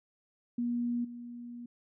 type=tone with level steps; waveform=sine; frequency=239.7 Hz; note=A#3; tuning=48 cents sharp; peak=-29 / -41 dBFS; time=0.58-1.66 s; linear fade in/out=5 ms; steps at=1.04 s; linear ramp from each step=10 ms; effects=none